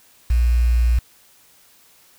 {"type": "tone with quantisation", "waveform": "sine", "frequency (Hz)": 59.4, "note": "A#1", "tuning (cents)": 33, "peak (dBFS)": -13, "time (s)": [0.3, 0.99], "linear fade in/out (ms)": 5, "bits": 6, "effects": ["white hiss -53 dBFS RMS until 2.18 s"]}